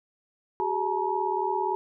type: tone cluster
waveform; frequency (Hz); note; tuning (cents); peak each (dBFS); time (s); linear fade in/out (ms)
sine; 377.7 / 415.2 / 863 / 946; F#4 / G#4 / A5 / A#5; +36 / 0 / -34 / +25; -30 / -33 / -29 / -29; 0.6-1.75; 0
effects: none